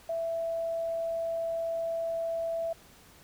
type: tone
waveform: sine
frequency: 663 Hz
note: E5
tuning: 10 cents sharp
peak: -29 dBFS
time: 0.09-2.73 s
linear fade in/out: 5 ms
effects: pink hiss -56 dBFS RMS until 3.23 s